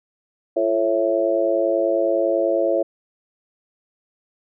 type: harmonic tone with a mistuned harmonic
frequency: 110 Hz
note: A2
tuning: in tune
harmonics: 3 / 4 / 5 / 6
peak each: -23 / -26 / -20 / -22 dBFS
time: 0.56-2.83 s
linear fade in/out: 10 ms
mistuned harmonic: 3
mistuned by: +60 cents
effects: none